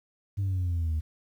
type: exponential sweep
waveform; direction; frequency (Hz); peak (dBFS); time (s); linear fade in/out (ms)
sine; down; 100.7 to 76.5; -23; 0.37-1.01; 20
effects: tanh soft clip ceiling -24 dBFS + 10-bit